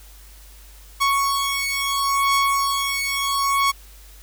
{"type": "beating tone pair", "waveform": "sawtooth", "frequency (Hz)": [1108.7, 1109.44], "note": ["C#6", "C#6"], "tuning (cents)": [0, 1], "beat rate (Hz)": 0.74, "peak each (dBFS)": [-18, -18], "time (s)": [1, 3.72], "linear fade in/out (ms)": 20, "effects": ["added 50 Hz sine -43 dBFS peak until 4.22 s", "white hiss -49 dBFS RMS until 4.22 s"]}